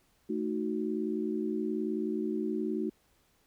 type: chord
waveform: sine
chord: D# diminished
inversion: second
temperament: equal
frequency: 220 / 311.1 / 370 Hz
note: A3 / D#4 / F#4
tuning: 0 / 0 / 0 cents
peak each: -34 dBFS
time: 0.29-2.9 s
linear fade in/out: 10 ms
effects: pink hiss -69 dBFS RMS until 3.46 s